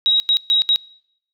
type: tone bursts at uneven times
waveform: sine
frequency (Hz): 3821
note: A#7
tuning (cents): +42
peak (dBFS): -12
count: 4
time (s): 0.06-0.2 / 0.29-0.37 / 0.5-0.62 / 0.69-0.76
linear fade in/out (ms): 0
effects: noise-tail reverb RT60 0.7 s tail -24 dB re dry